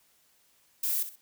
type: noise with echo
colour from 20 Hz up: violet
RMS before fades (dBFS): -29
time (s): 0.83-1.03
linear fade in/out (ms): 5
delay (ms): 64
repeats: 2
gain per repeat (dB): -11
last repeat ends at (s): 1.158
effects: white hiss -66 dBFS RMS until 1.21 s

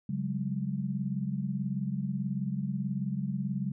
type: chord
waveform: sine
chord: C# suspended fourth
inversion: none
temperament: equal with one note detuned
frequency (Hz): 138.59 / 185 / 203.4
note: C#3 / F#3 / G#3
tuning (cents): 0 / 0 / -36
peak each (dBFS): -34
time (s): 0.09-3.72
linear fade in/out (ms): 5
effects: none

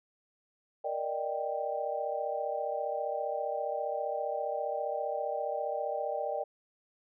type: chord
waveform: sine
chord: Eb major seventh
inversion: second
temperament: equal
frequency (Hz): 466.2 / 587.3 / 622.3 / 784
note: Bb4 / D5 / Eb5 / G5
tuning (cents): 0 / 0 / 0 / 0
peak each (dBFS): -39 / -35 / -37 / -36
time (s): 0.84-6.44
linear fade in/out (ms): 10
effects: none

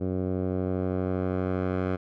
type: tone with low-pass filter sweep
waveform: 10% pulse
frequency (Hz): 92.5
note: F#2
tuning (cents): 0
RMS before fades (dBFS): -28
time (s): 0-1.97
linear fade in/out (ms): 20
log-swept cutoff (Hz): 450 to 1600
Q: 0.8
effects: none

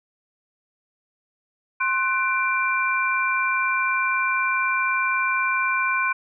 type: tone cluster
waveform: sine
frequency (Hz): 1052 / 1496 / 2361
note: C6 / F#6 / D7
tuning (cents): +9 / +19 / +9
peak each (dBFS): -24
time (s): 1.8-6.13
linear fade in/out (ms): 10
effects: none

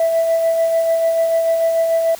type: tone with tremolo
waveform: sine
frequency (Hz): 659.3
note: E5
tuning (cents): 0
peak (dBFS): -10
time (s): 0-2.15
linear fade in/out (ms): 2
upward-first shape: sine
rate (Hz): 6.8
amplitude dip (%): 40
effects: tanh soft clip ceiling -10 dBFS + white hiss -37 dBFS RMS until 2.19 s

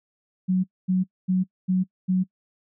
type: tone bursts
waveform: sine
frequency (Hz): 185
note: F#3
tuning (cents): 0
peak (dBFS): -18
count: 5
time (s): 0.48-2.24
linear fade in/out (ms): 20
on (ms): 160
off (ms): 240
effects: noise-tail reverb RT60 0.1 s tail -23 dB re dry

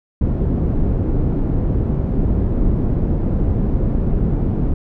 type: low-pass noise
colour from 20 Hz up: pink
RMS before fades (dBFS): -17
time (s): 0.21-4.74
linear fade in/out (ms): 5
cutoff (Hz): 290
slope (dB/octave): 12
effects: none

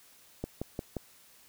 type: click train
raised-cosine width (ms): 2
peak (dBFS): -20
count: 4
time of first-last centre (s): 0.44-0.967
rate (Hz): 5.69
effects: white hiss -59 dBFS RMS until 1.48 s

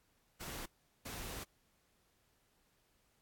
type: noise bursts at uneven times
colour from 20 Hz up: pink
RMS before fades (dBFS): -45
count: 2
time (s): 0.4-0.66 / 1.05-1.44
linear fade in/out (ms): 10
effects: pink hiss -75 dBFS RMS until 3.21 s + AAC 64 kbps

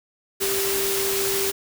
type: tone in noise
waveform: sine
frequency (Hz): 392.4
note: G4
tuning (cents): +2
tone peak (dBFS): -25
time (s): 0.4-1.52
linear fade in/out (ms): 20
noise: white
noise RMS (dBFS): -25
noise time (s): 0.4-1.52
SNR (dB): -3
effects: none

